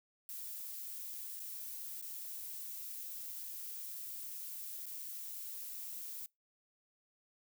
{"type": "noise with dropouts", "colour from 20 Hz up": "violet", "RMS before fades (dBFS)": -45, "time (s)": [0.29, 6.26], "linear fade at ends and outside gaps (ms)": 1, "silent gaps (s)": [[1.395, 1.4], [2.014, 2.024], [4.857, 4.864]], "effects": ["noise-tail reverb RT60 0.2 s tail -25 dB re dry"]}